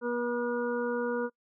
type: harmonic tone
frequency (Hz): 240.9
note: B3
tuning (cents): -43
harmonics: 1 / 2 / 4 / 5 / 6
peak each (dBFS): -34 / -30 / -39 / -44 / -38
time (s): 0.01-1.3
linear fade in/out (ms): 50
effects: noise-tail reverb RT60 0.1 s tail -24 dB re dry